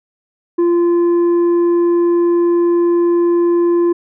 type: tone with tanh clipping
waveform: triangle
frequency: 345 Hz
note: F4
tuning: 21 cents flat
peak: -11 dBFS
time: 0.58-3.93 s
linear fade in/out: 10 ms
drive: 9 dB
effects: none